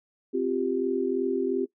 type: chord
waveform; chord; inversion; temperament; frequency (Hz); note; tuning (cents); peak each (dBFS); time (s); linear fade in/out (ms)
sine; C suspended fourth; none; equal; 261.6 / 349.2 / 392; C4 / F4 / G4; 0 / 0 / 0; -29 / -29 / -27; 0.33-1.66; 20
effects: noise-tail reverb RT60 0.1 s tail -18 dB re dry